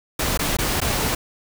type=noise with dropouts; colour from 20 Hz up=pink; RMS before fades=-22 dBFS; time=0.19-1.15 s; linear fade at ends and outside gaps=5 ms; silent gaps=0.375-0.391 / 0.569-0.586 / 0.804-0.815 s; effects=none